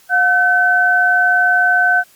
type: tone pair together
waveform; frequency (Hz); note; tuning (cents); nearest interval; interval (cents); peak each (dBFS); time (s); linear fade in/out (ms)
sine; 717.2 / 1524; F5 / G6; +46 / -49; octave + minor second; 1305; -16 / -11; 0.09-2.04; 50
effects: white hiss -49 dBFS RMS until 2.15 s + Opus 48 kbps